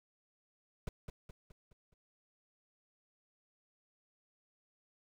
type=noise with echo; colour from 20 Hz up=brown; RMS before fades=-38 dBFS; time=0.87-0.89 s; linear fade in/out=2 ms; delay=210 ms; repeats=5; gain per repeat=-6 dB; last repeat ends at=1.94 s; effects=none